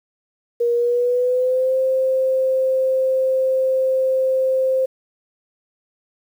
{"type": "tone with pitch glide", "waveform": "sine", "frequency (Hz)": [474.6, 523.6], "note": ["A#4", "C5"], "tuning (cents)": [31, 1], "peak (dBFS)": -15, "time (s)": [0.6, 4.86], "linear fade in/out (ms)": 10, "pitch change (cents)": 170, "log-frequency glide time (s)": [0.74, 1.77], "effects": ["8-bit"]}